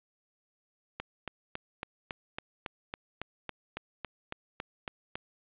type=click train; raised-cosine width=0.3 ms; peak=-19 dBFS; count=16; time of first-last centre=1-5.155 s; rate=3.61 Hz; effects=resampled to 8000 Hz + 9-bit